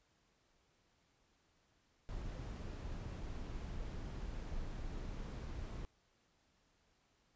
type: noise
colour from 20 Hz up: brown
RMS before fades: -44 dBFS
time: 2.09-5.85 s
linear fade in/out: 0 ms
effects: pink hiss -75 dBFS RMS until 7.35 s + resampled to 16000 Hz